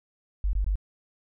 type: tone bursts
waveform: sine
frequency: 49 Hz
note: G1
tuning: in tune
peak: -22 dBFS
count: 3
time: 0.44-0.756 s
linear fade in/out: 0 ms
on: 92 ms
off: 20 ms
effects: none